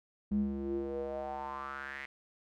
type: tone with band-pass filter sweep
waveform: square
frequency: 68.6 Hz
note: C#2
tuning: 17 cents flat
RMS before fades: -37 dBFS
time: 0.31-2.06 s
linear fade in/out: 5 ms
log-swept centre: 190 to 2100 Hz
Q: 5.6
effects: none